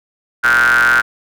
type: ring-modulated tone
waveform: square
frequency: 60.7 Hz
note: B1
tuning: 29 cents flat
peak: -7 dBFS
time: 0.43-1.02 s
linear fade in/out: 20 ms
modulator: 1480 Hz
effects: none